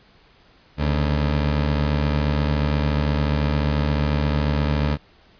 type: tone pair together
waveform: 20% pulse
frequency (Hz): 74.1 / 139.57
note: D2 / C#3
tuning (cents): +16 / +12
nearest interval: major seventh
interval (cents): 1096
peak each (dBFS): -14 / -25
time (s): 0.77-4.98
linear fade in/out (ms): 50
effects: pink hiss -54 dBFS RMS until 5.39 s + resampled to 11025 Hz

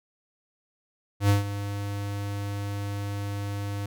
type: tone with ADSR envelope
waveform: square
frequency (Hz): 101.1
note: G#2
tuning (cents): -46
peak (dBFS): -17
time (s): 1.2-3.86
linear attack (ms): 92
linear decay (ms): 140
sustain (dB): -13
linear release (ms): 3
effects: none

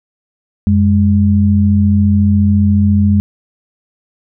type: tone pair together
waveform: sine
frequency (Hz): 91.03 / 205.3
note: F#2 / G#3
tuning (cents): -28 / -20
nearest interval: octave + major second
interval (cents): 1408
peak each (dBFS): -10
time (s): 0.67-3.2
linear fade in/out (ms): 0
effects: none

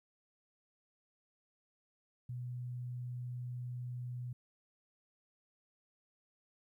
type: tone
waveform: sine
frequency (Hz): 123.47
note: B2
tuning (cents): 0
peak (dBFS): -39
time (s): 2.29-4.33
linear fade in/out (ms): 5
effects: 13-bit

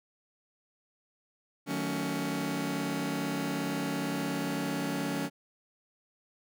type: chord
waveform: sawtooth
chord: D# half-diminished seventh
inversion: none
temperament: just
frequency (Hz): 155.56 / 186.68 / 224 / 280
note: D#3 / F#3 / A3 / C#4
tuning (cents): 0 / +16 / +31 / +18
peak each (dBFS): -34 / -33 / -34 / -29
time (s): 1.66-5.3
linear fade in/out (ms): 50
effects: none

